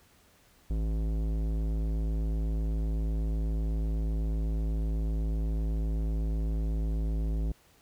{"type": "tone with tanh clipping", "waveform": "sine", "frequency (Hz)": 54, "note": "A1", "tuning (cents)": -32, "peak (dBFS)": -29, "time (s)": [0.7, 7.52], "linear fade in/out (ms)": 5, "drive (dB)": 16, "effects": ["pink hiss -62 dBFS RMS until 7.81 s"]}